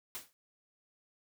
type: noise with exponential decay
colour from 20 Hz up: white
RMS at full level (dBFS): -38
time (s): 0.15-0.33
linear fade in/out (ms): 0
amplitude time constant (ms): 38
effects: none